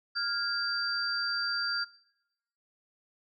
sine tone cluster, 1401 / 1637 / 4692 Hz, F6 / G#6 / D8, +5 / -25 / -2 cents, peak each -33 / -39 / -31 dBFS, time 0.15-1.85 s, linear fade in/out 20 ms, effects noise-tail reverb RT60 0.9 s tail -22 dB re dry

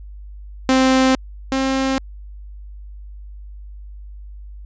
sawtooth tone pair in turn, 261.6 / 266.5 Hz, C4 / C4, 0 / +32 cents, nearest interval unison, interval 32 cents, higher second, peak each -8 / -13 dBFS, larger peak first, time 0.69-1.15 / 1.52-1.98 s, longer neither, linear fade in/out 0 ms, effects added 50 Hz sine -33 dBFS peak until 4.65 s + resampled to 16000 Hz

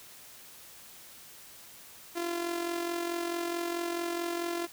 sawtooth tone with amplitude modulation, 342.9 Hz, F4, 32 cents flat, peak -25 dBFS, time 2.15-4.67 s, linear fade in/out 20 ms, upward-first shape sine, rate 44.6 Hz, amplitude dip 55%, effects white hiss -51 dBFS RMS until 4.72 s

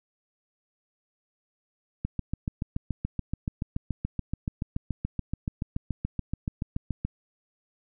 click train, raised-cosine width 5 ms, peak -16 dBFS, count 36, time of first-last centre 2.05-7.05 s, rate 7 Hz, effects none

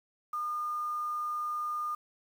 sine tone with quantisation, 1215 Hz, D#6, 42 cents flat, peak -31 dBFS, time 0.33-1.95 s, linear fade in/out 5 ms, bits 9, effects none

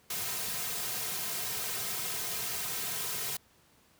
white noise with comb filter, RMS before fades -35 dBFS, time 0.1-3.37 s, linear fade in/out 5 ms, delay 3.5 ms, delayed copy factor -0.8, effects pink hiss -64 dBFS RMS until 3.99 s + high-pass 60 Hz 12 dB/octave

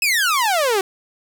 sawtooth exponential sweep, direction down, 2637 to 370 Hz, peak -12 dBFS, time 0.02-0.81 s, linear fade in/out 2 ms, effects none

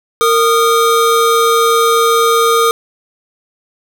square tone pair together, 461.2 / 1229 Hz, A#4 / D#6, -19 / -22 cents, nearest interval octave + perfect fourth, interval 1697 cents, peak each -12 dBFS, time 0.21-2.71 s, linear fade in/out 0 ms, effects 8-bit

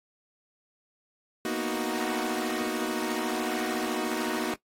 sawtooth chord, B major seventh, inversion third, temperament equal, 233.1 / 246.9 / 311.1 / 370 Hz, A#3 / B3 / D#4 / F#4, 0 / 0 / 0 / 0 cents, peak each -30 / -33 / -29 / -28 dBFS, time 1.45-4.54 s, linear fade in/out 2 ms, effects noise-tail reverb RT60 0.1 s tail -17 dB re dry + AAC 48 kbps

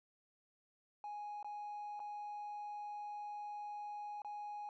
triangle tone with dropouts, 830.6 Hz, G#5, in tune, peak -40 dBFS, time 1.04-4.69 s, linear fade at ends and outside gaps 1 ms, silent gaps 1.428-1.445 / 1.994-2.001 / 4.219-4.247 s, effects tanh soft clip ceiling -38 dBFS + resampled to 16000 Hz

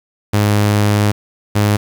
sawtooth tone pair in turn, 103.83 / 103.83 Hz, G#2 / G#2, 0 / 0 cents, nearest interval unison, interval 0 cents, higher neither, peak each -7 dBFS, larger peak neither, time 0.33-1.12 / 1.55-1.77 s, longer first, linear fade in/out 10 ms, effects 7-bit

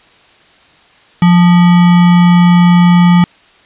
sine tone with sample-and-hold, 175.7 Hz, F3, 11 cents sharp, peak -3 dBFS, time 1.22-3.24 s, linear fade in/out 2 ms, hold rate 1050 Hz, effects white hiss -45 dBFS RMS until 3.65 s + resampled to 8000 Hz

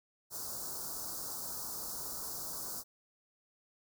white band-stop noise, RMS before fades -41 dBFS, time 0.3-2.84 s, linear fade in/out 50 ms, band 1400 to 4500 Hz, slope 48 dB/octave, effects none

